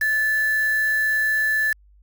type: tone with quantisation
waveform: sine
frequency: 1742 Hz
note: A6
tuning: 18 cents flat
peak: -18 dBFS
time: 0.01-1.73 s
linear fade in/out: 5 ms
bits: 5
effects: added 50 Hz sine -50 dBFS peak until 2.02 s